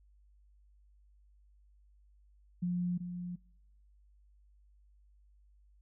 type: tone with echo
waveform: sine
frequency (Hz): 177.2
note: F3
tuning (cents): +25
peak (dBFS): -30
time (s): 2.62-2.98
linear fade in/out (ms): 10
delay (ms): 380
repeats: 1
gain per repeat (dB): -7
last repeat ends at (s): 3.36
effects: noise-tail reverb RT60 0.7 s tail -25 dB re dry + added 50 Hz sine -61 dBFS peak until 5.81 s